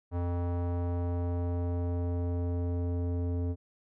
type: tone with low-pass filter sweep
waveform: square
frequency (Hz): 87.4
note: F2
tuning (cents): +2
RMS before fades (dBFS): -31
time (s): 0.11-3.56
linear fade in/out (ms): 50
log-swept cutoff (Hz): 880 to 430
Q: 1.2
effects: none

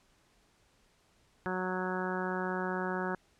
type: harmonic tone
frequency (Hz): 184.4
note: F#3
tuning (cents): -6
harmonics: 1 / 2 / 3 / 4 / 5 / 6 / 7 / 8 / 9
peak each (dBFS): -37 / -37 / -42 / -42 / -40 / -45 / -43 / -41 / -42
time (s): 1.46-3.15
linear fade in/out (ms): 0
effects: pink hiss -68 dBFS RMS until 3.39 s + low-pass 9000 Hz 12 dB/octave

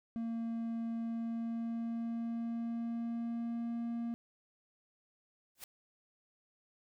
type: tone with pitch glide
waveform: triangle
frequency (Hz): 229.4 to 233.7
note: A#3 to A#3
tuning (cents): -28 to +5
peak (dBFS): -33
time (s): 0.16-4.14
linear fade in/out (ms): 0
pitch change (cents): +33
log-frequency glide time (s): 1.02-3.8
type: noise with exponential growth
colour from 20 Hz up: white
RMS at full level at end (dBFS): -42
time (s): 5.55-5.64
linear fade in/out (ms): 2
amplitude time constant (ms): 18
effects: none

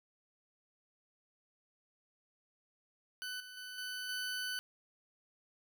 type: tone with level steps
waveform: 20% pulse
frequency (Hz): 1500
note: F#6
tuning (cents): +23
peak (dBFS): -35 / -44 / -40 / -35 / -32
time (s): 3.22-4.59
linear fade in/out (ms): 0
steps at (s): 3.4 / 3.57 / 3.78 / 4.09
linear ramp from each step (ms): 2
effects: none

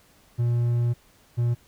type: tone pair in turn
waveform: triangle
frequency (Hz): 119.4 / 119.4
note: A#2 / A#2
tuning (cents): +42 / +42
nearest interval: unison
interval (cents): 0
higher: neither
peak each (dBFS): -18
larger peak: neither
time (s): 0.38-0.94 / 1.37-1.55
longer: first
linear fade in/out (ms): 20
effects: pink hiss -58 dBFS RMS until 1.67 s

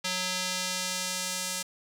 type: tone with band-pass filter sweep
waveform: square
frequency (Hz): 183.9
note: F#3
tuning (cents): -10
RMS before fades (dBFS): -32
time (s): 0.04-1.63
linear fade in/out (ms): 10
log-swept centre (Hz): 4600 to 7700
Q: 1
effects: none

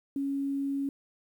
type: tone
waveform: sine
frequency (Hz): 277.2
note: C#4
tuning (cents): 0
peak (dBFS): -28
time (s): 0.16-0.89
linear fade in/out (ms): 2
effects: 10-bit

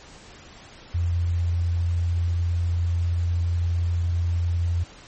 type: tone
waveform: sine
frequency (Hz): 86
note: F2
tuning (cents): -26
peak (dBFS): -20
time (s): 0.94-4.84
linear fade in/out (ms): 10
effects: pink hiss -46 dBFS RMS until 5.07 s + MP3 32 kbps

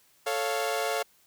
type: chord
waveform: sawtooth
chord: A augmented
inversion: none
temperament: equal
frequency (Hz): 440 / 554.4 / 698.5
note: A4 / C#5 / E#5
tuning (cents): 0 / 0 / 0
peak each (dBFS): -28 / -28 / -27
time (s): 0.26-1.03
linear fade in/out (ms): 10
effects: white hiss -63 dBFS RMS until 1.26 s

